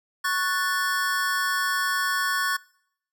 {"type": "chord", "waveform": "square", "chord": "F# minor", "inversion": "second", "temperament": "equal", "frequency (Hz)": [1108.7, 1480, 1760], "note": ["C#6", "F#6", "A6"], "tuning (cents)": [0, 0, 0], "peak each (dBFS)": -28, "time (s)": [0.24, 2.57], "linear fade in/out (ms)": 10, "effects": ["noise-tail reverb RT60 0.7 s tail -24 dB re dry"]}